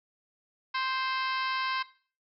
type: harmonic tone with a mistuned harmonic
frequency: 523.3 Hz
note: C5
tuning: in tune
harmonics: 2 / 3 / 4 / 5 / 6 / 7 / 8 / 9 / 10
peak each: -31 / -35 / -37 / -39 / -41 / -42 / -43 / -44 / -45 dBFS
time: 0.74-1.83 s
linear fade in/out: 10 ms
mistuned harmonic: 7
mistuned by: +72 cents
effects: noise-tail reverb RT60 0.4 s tail -17 dB re dry